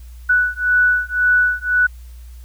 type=beating tone pair; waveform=sine; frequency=1480 / 1481.9 Hz; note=F#6 / F#6; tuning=0 / +2 cents; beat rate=1.9 Hz; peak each=-16 dBFS; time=0.29-1.87 s; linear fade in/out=10 ms; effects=added 60 Hz sine -34 dBFS peak until 2.44 s + white hiss -53 dBFS RMS until 2.44 s